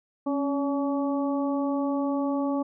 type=harmonic tone with a mistuned harmonic; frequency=283.7 Hz; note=C#4; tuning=40 cents sharp; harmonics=1 / 2 / 3 / 4; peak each=-25 / -31 / -35 / -37 dBFS; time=0.26-2.63 s; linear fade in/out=10 ms; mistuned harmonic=1; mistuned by=-43 cents; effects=none